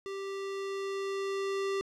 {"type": "tone with level ramp", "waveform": "square", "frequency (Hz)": 392, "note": "G4", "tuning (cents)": 0, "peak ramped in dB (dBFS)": [-37, -30], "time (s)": [0.06, 1.81], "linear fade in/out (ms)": 0, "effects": ["low-pass 6000 Hz 12 dB/octave", "11-bit"]}